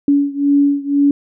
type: beating tone pair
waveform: sine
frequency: 283.1 / 285.1 Hz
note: C#4 / C#4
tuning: +37 / +49 cents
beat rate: 2 Hz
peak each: -13 / -15 dBFS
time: 0.08-1.11 s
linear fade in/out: 2 ms
effects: none